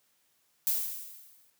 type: noise with exponential decay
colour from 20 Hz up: violet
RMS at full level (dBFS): -26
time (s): 0.67-1.5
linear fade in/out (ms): 0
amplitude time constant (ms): 180
effects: white hiss -71 dBFS RMS until 1.59 s + high-pass 80 Hz 12 dB/octave